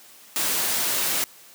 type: noise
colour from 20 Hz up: white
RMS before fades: -24 dBFS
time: 0.36-1.24 s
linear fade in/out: 0 ms
effects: white hiss -49 dBFS RMS until 1.54 s + high-pass 150 Hz 12 dB/octave